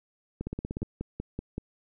two click trains, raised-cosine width 3 ms, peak -20 / -20 dBFS, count 5 / 8, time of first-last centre 0.82-1.58 / 0.41-0.829 s, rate 5.26 / 16.7 Hz, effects none

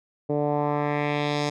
10% pulse tone with low-pass filter sweep, 146.83 Hz, D3, in tune, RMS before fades -25 dBFS, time 0.29-1.5 s, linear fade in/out 10 ms, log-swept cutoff 480 to 6000 Hz, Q 1.7, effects none

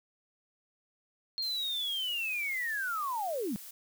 sine linear sweep, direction down, 4274 to 180 Hz, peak -31 dBFS, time 1.38-3.56 s, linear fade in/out 0 ms
blue noise, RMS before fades -47 dBFS, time 1.42-3.71 s, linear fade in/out 5 ms
effects none

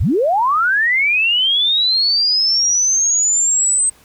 sine linear sweep, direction up, 46.58 to 8300 Hz, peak -12 dBFS, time 0-3.9 s, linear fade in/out 10 ms, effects pink hiss -49 dBFS RMS until 4.04 s

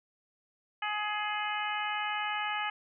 harmonic tone with a mistuned harmonic, 420 Hz, G#4, 19 cents sharp, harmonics 2 / 3 / 4 / 5 / 6 / 7, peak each -35 / -37 / -38 / -39 / -40 / -40 dBFS, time 0.82-2.7 s, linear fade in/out 5 ms, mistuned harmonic 7, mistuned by +15 cents, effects none

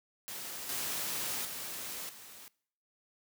white noise with level steps, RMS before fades -42 / -36 / -41 / -51 dBFS, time 0.28-2.48 s, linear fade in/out 0 ms, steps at 0.69 / 1.45 / 2.09 s, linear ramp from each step 2 ms, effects noise-tail reverb RT60 0.6 s tail -23 dB re dry + high-pass 100 Hz 12 dB/octave

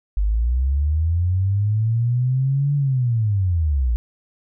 sine linear two-way sweep, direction up then down, 48.26 to 144.8 to 55.5 Hz, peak -16 dBFS, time 0.17-3.96 s, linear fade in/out 0 ms, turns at 2.75 s, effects none

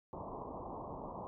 white low-pass noise, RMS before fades -45 dBFS, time 0.13-1.27 s, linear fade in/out 0 ms, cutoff 1100 Hz, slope 96 dB/octave, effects none

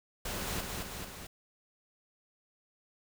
pink noise with echo, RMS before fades -37 dBFS, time 0.25-0.61 s, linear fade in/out 5 ms, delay 220 ms, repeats 3, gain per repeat -3 dB, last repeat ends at 1.27 s, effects none

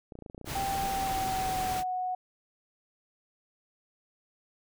clicks, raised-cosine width 2 ms, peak -30 dBFS, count 11, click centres 0.122 / 0.154 / 0.189 / 0.223 / 0.262 / 0.299 / 0.347 / 0.379 / 0.413 / 0.445 / 0.476 s
pink noise, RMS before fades -36 dBFS, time 0.45-1.84 s, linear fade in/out 50 ms
sine tone with pitch glide, 784 to 735.7 Hz, G5 to F#5, 0 to -10 cents, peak -29 dBFS, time 0.55-2.15 s, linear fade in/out 5 ms, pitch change -110 cents, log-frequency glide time 0.82-1.92 s
effects none

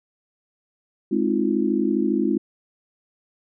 sine chord, F minor seventh, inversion first, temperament just, 209.5 / 261.9 / 314.3 / 349.2 Hz, Ab3 / C4 / Eb4 / F4, +15 / +2 / +18 / 0 cents, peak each -24 dBFS, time 1.11-2.38 s, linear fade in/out 10 ms, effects none

